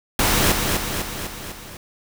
pink noise with echo, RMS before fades -18 dBFS, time 0.19-0.52 s, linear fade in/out 2 ms, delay 250 ms, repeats 5, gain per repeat -4 dB, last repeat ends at 1.77 s, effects none

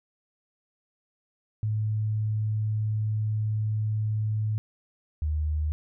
sine tone pair in turn, 107.7 / 76.51 Hz, A2 / D#2, -37 / -29 cents, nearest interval tritone, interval 592 cents, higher first, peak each -24 dBFS, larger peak neither, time 1.63-4.58 / 5.22-5.72 s, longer first, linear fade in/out 0 ms, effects none

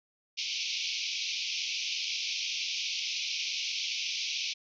pink band-pass noise, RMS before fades -34 dBFS, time 0.37-4.54 s, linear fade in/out 20 ms, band 2300 to 6100 Hz, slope 96 dB/octave, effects none

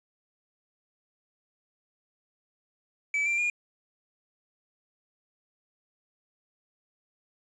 triangle tone with pitch steps, 2300 / 2362 / 2426 Hz, D7 / D7 / D#7, -37 / +9 / -44 cents, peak -23 dBFS, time 3.14-3.5 s, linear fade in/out 2 ms, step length 120 ms, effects resampled to 22050 Hz + 9-bit

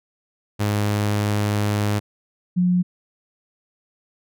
sawtooth / sine tone pair in turn, 103.83 / 179.37 Hz, G#2 / F3, 0 / +47 cents, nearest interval major sixth, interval 947 cents, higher second, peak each -15 dBFS, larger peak neither, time 0.59-2 / 2.56-2.83 s, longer first, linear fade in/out 20 ms, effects none

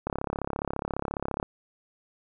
click train, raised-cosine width 1 ms, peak -15 dBFS, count 48, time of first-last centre 0.07-1.428 s, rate 34.6 Hz, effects none

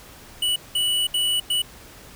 square tone bursts at uneven times, 2950 Hz, F#7, 6 cents flat, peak -20 dBFS, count 4, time 0.42-0.56 / 0.75-1.07 / 1.14-1.4 / 1.5-1.62 s, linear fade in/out 5 ms, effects pink hiss -45 dBFS RMS until 2.15 s

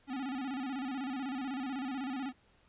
square tone with vibrato, 264.5 Hz, C4, 19 cents sharp, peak -36 dBFS, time 0.07-2.33 s, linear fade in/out 50 ms, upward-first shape square, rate 16 Hz, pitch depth 94 cents each way, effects pink hiss -67 dBFS RMS until 2.68 s + resampled to 8000 Hz

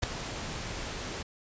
pink noise with ADSR envelope, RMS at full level -25 dBFS, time 0.02-1.23 s, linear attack 16 ms, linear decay 4 ms, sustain -12 dB, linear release 11 ms, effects resampled to 16000 Hz

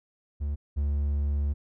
triangle tone pair in turn, 72.5 / 71.96 Hz, D2 / D2, -22 / -35 cents, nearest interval unison, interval 13 cents, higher first, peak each -25 / -22 dBFS, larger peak second, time 0.4-0.56 / 0.76-1.54 s, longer second, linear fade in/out 20 ms, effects none

